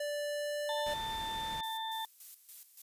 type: tone with pitch glide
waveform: square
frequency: 586 to 590.4 Hz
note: D5 to D5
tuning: -4 to +9 cents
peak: -35 dBFS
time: 0-0.94 s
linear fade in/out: 5 ms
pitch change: +13 cents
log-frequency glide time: 0.28-0.81 s
type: harmonic tone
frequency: 890 Hz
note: A5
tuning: 20 cents sharp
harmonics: 1 / 2 / 4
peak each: -37 / -47 / -41 dBFS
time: 0.69-2.05 s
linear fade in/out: 2 ms
type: noise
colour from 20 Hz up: pink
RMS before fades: -46 dBFS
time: 0.86-1.61 s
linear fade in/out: 5 ms
type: noise with tremolo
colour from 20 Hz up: violet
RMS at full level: -47 dBFS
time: 1.63-2.82 s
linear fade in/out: 5 ms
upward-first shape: square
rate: 3.5 Hz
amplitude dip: 70%
effects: resampled to 32000 Hz